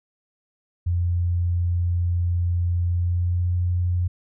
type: tone with pitch glide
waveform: sine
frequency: 87.31 to 88.78 Hz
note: F2 to F2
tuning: 0 to +29 cents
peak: -19 dBFS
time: 0.86-4.08 s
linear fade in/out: 10 ms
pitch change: +29 cents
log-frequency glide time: 2.86-3.55 s
effects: none